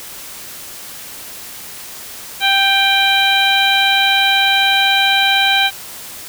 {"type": "harmonic tone with a mistuned harmonic", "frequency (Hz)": 784, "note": "G5", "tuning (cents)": 0, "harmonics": [1, 2, 3, 4, 5], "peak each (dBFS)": [-17, -17, -17, -17, -17], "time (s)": [2.4, 5.71], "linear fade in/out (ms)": 50, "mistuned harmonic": 3, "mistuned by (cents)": 21, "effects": ["white hiss -32 dBFS RMS until 6.28 s"]}